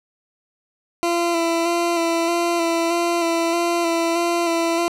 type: tone with vibrato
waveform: 20% pulse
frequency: 338.4 Hz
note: E4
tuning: 45 cents sharp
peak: -13 dBFS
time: 1.03-4.88 s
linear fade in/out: 0 ms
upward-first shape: square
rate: 1.6 Hz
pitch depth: 21 cents each way
effects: low-pass 11000 Hz 12 dB/octave

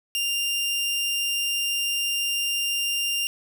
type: tone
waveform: sawtooth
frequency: 2794 Hz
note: F7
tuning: in tune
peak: -20 dBFS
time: 0.15-3.27 s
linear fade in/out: 0 ms
effects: none

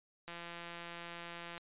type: click train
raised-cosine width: 0.3 ms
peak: -30 dBFS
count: 223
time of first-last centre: 0.28-1.578 s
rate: 171 Hz
effects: resampled to 8000 Hz

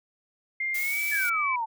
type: tone with pitch glide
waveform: sine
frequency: 2109 to 2300 Hz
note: C7 to D7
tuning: +13 to -37 cents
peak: -26 dBFS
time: 0.6-1.56 s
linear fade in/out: 5 ms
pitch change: +150 cents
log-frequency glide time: 0.77-1 s
type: noise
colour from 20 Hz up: blue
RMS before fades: -35 dBFS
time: 0.74-1.3 s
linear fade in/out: 10 ms
type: exponential sweep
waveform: sine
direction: down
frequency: 1760 to 874 Hz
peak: -26 dBFS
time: 1.11-1.66 s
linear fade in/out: 20 ms
effects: none

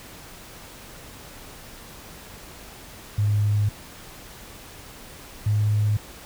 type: tone pair in turn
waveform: sine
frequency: 103.83 / 105.34 Hz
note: G#2 / G#2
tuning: 0 / +25 cents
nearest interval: unison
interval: 25 cents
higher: second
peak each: -18 / -18 dBFS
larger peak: neither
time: 3.18-3.69 / 5.46-5.97 s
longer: neither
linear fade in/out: 5 ms
effects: pink hiss -43 dBFS RMS until 6.25 s

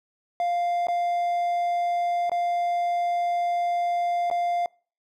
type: tone with dropouts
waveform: triangle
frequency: 698.5 Hz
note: F5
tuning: in tune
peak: -20 dBFS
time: 0.4-4.66 s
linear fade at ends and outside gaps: 1 ms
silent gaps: 0.87-0.884 / 2.296-2.317 / 4.301-4.312 s
effects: noise-tail reverb RT60 0.4 s tail -26 dB re dry

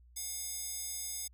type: tone with high-pass filter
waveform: square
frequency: 718 Hz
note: F5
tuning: 48 cents sharp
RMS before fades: -40 dBFS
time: 0.16-1.28 s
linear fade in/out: 10 ms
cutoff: 7100 Hz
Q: 1.4
effects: added 60 Hz sine -57 dBFS peak until 1.33 s

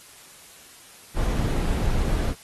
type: noise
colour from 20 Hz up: brown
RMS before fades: -23 dBFS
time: 1.14-2.35 s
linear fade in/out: 50 ms
effects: white hiss -48 dBFS RMS until 2.43 s + AAC 32 kbps

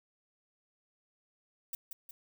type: noise with echo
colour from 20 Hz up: violet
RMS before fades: -38 dBFS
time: 1.73-1.75 s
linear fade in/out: 2 ms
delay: 180 ms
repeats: 2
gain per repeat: -5 dB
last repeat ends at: 2.11 s
effects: none

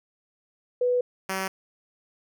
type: tone pair in turn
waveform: sine / 5% pulse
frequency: 493.9 / 190.75 Hz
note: B4 / G3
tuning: 0 / -47 cents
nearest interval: octave + major third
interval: 1647 cents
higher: first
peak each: -20 / -16 dBFS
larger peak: second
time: 0.81-1.01 / 1.29-1.48 s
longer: first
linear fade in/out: 5 ms
effects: none

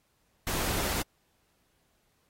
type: noise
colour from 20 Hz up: pink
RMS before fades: -31 dBFS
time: 0.47-1.02 s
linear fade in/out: 2 ms
effects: pink hiss -72 dBFS RMS until 2.29 s + AAC 48 kbps

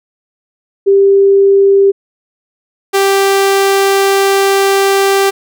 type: tone pair in turn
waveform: sine / sawtooth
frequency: 394.6 / 392.3 Hz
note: G4 / G4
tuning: +11 / +1 cents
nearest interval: unison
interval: 10 cents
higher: first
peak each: -4 dBFS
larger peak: neither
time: 0.86-1.92 / 2.93-5.31 s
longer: second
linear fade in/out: 20 ms
effects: none

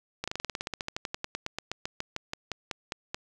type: slowing click train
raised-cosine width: 0.2 ms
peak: -15 dBFS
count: 29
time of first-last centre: 0.24-3.145 s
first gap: 36 ms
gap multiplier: 1.07
effects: none

